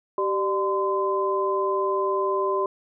sine tone cluster, 388.1 / 598 / 1026 Hz, G4 / D5 / C6, -17 / +31 / -34 cents, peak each -24 / -29 / -25 dBFS, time 0.18-2.66 s, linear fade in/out 2 ms, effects none

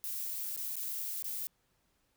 violet noise with dropouts, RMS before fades -38 dBFS, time 0.04-1.47 s, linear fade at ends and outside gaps 0 ms, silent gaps 0.563-0.575 / 0.756-0.766 / 1.224-1.243 s, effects pink hiss -75 dBFS RMS until 2.16 s

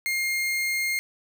40% pulse tone, 2126 Hz, C7, 27 cents sharp, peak -23 dBFS, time 0.06-0.99 s, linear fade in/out 0 ms, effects none

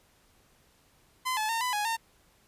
sawtooth tone with pitch steps, 1024 / 862 / 912 / 999 / 833 / 910 Hz, C6 / A5 / A#5 / B5 / G#5 / A#5, -38 / -36 / -38 / +20 / +5 / -42 cents, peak -24 dBFS, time 1.25-1.97 s, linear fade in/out 20 ms, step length 120 ms, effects pink hiss -64 dBFS RMS until 2.47 s + resampled to 32000 Hz

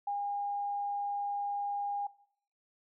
sine tone, 811 Hz, G#5, 41 cents flat, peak -31 dBFS, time 0.07-2.07 s, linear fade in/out 5 ms, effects noise-tail reverb RT60 0.6 s tail -19 dB re dry

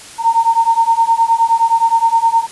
sine beating tone pair, 910 / 919.6 Hz, A#5 / A#5, -42 / -24 cents, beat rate 9.6 Hz, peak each -13 / -12 dBFS, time 0.18-2.47 s, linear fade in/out 50 ms, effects white hiss -35 dBFS RMS until 2.51 s + resampled to 24000 Hz

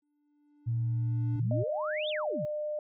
triangle tone with exponential growth, 293.7 Hz, D4, in tune, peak -34 dBFS, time 0.02-1.4 s, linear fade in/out 5 ms, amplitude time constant 300 ms
sine tone, 116.54 Hz, A#2, in tune, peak -27 dBFS, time 0.66-1.64 s, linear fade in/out 20 ms
sine exponential two-way sweep, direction up then down, 113.3 to 3729 to 120.3 Hz, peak -34 dBFS, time 1.36-2.45 s, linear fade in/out 0 ms, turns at 2.09 s
sine tone with pitch glide, 610 to 601.6 Hz, D#5 to D5, -34 to +42 cents, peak -31 dBFS, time 1.51-2.79 s, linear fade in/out 2 ms, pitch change -24 cents, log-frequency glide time 2.22-2.29 s
effects none

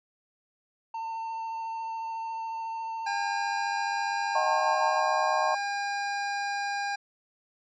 triangle tone with vibrato, 902 Hz, A5, 43 cents sharp, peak -30 dBFS, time 0.94-5 s, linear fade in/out 5 ms, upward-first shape triangle, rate 14 Hz, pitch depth 16 cents each way
25% pulse tone, 807 Hz, G#5, 50 cents flat, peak -25 dBFS, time 3.06-6.96 s, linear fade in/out 10 ms
sine chord, D# diminished seventh, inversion none, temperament just, 622.3 / 746.7 / 896 / 1075.3 Hz, D#5 / F#5 / A5 / C6, 0 / +16 / +31 / +47 cents, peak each -30 dBFS, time 4.35-5.55 s, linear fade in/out 5 ms
effects resampled to 16000 Hz

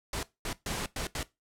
pink noise bursts at uneven times, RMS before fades -34 dBFS, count 5, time 0.13-0.23 / 0.45-0.53 / 0.66-0.86 / 0.96-1.07 / 1.15-1.23 s, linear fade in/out 2 ms, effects noise-tail reverb RT60 0.2 s tail -18 dB re dry + low-pass 11000 Hz 12 dB/octave

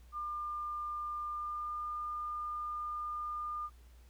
sine tone with pitch glide, 1200 to 1208.3 Hz, D6 to D6, +37 to +49 cents, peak -36 dBFS, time 0.12-3.7 s, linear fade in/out 50 ms, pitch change +12 cents, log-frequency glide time 1.3-1.84 s, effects added 60 Hz sine -55 dBFS peak until 4.09 s + pink hiss -68 dBFS RMS until 4.09 s

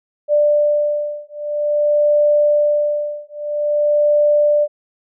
sine beating tone pair, 591 / 591.5 Hz, D5 / D5, +11 / +12 cents, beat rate 0.5 Hz, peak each -16 dBFS, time 0.28-4.68 s, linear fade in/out 50 ms, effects none

